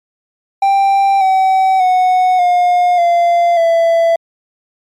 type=tone with pitch steps; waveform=triangle; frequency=787 / 761.5 / 736.8 / 713 / 689.9 / 667.5 Hz; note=G5 / F#5 / F#5 / F5 / F5 / E5; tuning=+7 / +50 / -7 / +36 / -21 / +22 cents; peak=-6 dBFS; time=0.62-4.16 s; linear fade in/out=5 ms; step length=590 ms; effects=MP3 64 kbps